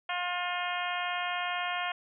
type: harmonic tone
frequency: 355.6 Hz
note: F4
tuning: 31 cents sharp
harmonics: 2 / 3 / 4 / 5 / 6 / 7 / 8 / 9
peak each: -35 / -37 / -38 / -39 / -40 / -40 / -41 / -42 dBFS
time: 0.09-1.92 s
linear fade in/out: 5 ms
effects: none